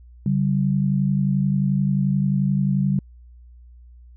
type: tone pair together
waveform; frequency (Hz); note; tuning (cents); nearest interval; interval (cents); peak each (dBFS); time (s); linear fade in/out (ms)
sine; 141.4 / 192.8; C#3 / G3; +35 / -28; perfect fourth; 537; -20; 0.26-2.99; 2
effects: added 60 Hz sine -43 dBFS peak until 4.16 s